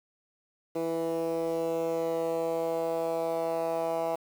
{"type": "tone with band-pass filter sweep", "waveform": "10% pulse", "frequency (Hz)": 164.81, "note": "E3", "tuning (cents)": 0, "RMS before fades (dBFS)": -30, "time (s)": [0.75, 4.16], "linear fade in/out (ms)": 10, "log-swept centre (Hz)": [420, 670], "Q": 2.6, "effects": ["8-bit"]}